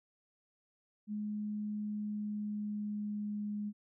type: tone with pitch glide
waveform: sine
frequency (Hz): 210 to 207.9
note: G#3 to G#3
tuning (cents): +19 to +2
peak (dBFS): -35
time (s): 1.07-3.73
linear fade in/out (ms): 50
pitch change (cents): -17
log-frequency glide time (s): 1.73-3.53
effects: none